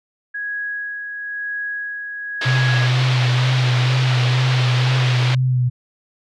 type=tone with tremolo; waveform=sine; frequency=1661.2 Hz; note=G#6; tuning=in tune; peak=-22 dBFS; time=0.34-2.87 s; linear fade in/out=10 ms; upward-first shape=sine; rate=0.99 Hz; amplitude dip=40%
type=band-pass noise; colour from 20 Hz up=white; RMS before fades=-25 dBFS; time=2.41-5.35 s; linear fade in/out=5 ms; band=270 to 4000 Hz; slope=24 dB/octave
type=tone with vibrato; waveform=sine; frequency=126.5 Hz; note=B2; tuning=42 cents sharp; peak=-14 dBFS; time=2.45-5.7 s; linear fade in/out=20 ms; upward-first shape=sine; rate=2.1 Hz; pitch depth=34 cents each way
effects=none